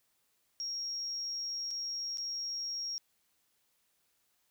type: tone with dropouts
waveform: sine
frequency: 5588 Hz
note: F8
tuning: in tune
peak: -34 dBFS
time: 0.6-2.98 s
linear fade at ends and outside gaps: 0 ms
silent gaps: 1.707-1.711 / 2.173-2.182 s
effects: tanh soft clip ceiling -30 dBFS + white hiss -75 dBFS RMS until 4.5 s